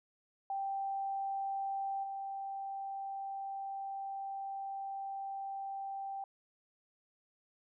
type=tone with level steps; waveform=sine; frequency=784 Hz; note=G5; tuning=in tune; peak=-34 / -38 dBFS; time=0.5-6.24 s; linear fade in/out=2 ms; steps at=2.03 s; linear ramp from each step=10 ms; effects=none